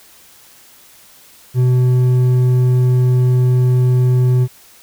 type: tone with hard clipping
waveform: sine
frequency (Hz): 125.8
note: B2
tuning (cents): +32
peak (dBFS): -11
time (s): 1.54-4.48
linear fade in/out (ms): 50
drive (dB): 5
effects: white hiss -45 dBFS RMS until 4.82 s